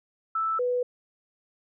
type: tone pair in turn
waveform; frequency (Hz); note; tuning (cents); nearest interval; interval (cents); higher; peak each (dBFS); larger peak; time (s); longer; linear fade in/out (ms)
sine; 1318.5 / 493.9; E6 / B4; 0 / 0; octave + perfect fourth; 1700; first; -24 / -23; second; 0.35-0.59 / 0.59-0.83; neither; 5
effects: none